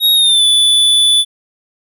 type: tone with pitch glide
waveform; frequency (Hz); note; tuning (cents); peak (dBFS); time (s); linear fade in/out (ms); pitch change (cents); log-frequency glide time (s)
square; 3768 to 3475; A#7 to A7; +18 to -22; -8; 0-1.25; 50; -140; 0.14-0.44
effects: none